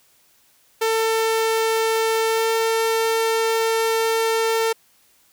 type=tone with pitch glide; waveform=sawtooth; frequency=447.4 to 450.5 Hz; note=A4 to A4; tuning=+29 to +41 cents; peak=-14 dBFS; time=0.81-4.73 s; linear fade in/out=10 ms; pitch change=+12 cents; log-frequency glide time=2.26-2.51 s; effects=white hiss -58 dBFS RMS until 5.32 s